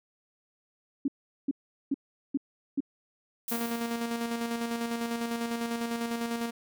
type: tone bursts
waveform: sine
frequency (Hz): 277.2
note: C#4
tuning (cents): 0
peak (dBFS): -24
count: 5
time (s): 1.05-2.805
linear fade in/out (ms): 5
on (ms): 31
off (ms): 400
type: noise with exponential decay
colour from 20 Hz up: violet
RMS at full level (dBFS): -33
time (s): 3.48-4.27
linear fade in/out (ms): 2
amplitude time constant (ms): 170
type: tone with tremolo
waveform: sawtooth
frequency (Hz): 233.3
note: A#3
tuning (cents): +2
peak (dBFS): -25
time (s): 3.51-6.51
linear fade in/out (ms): 10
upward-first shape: square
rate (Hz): 10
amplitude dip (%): 40
effects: none